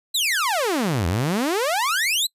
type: exponential two-way sweep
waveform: sawtooth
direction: down then up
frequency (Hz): 4186 to 80.4 to 4186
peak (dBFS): -16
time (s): 0.14-2.27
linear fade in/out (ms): 10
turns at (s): 1.07
effects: noise-tail reverb RT60 0.1 s tail -26 dB re dry + resampled to 32000 Hz